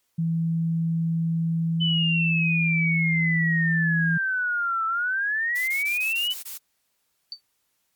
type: tone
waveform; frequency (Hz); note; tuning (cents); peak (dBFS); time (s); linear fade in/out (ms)
sine; 164.81; E3; 0; -21; 0.18-4.18; 10
type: exponential two-way sweep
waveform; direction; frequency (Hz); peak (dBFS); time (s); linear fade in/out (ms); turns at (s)
sine; down then up; 3026 to 1316 to 3026; -22; 1.8-6.34; 20; 4.86
type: noise bursts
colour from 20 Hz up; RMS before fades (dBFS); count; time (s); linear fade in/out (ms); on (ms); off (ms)
blue; -36; 7; 5.55-6.58; 10; 130; 20
type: tone with exponential decay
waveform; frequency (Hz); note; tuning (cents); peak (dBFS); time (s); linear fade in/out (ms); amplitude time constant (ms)
sine; 4565; D8; -50; -27; 7.32-7.41; 1; 18
effects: white hiss -72 dBFS RMS until 7.95 s + MP3 96 kbps